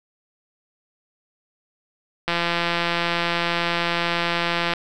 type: click train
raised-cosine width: 0.3 ms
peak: -6 dBFS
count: 421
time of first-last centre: 2.28-4.736 s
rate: 171 Hz
effects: none